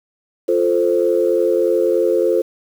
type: chord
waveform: sine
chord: F major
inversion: none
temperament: equal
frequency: 349.2 / 440 / 523.3 Hz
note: F4 / A4 / C5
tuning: 0 / 0 / 0 cents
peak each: -17 dBFS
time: 0.48-2.42 s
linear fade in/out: 10 ms
effects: tanh soft clip ceiling -3 dBFS + 7-bit